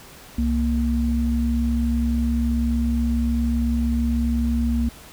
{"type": "tone pair together", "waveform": "sine", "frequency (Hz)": [65.61, 233.8], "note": ["C2", "A#3"], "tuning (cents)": [5, 5], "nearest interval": "octave + minor seventh", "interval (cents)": 2200, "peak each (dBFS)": -21, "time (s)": [0.38, 4.89], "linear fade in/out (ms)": 5, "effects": ["pink hiss -44 dBFS RMS until 5.12 s"]}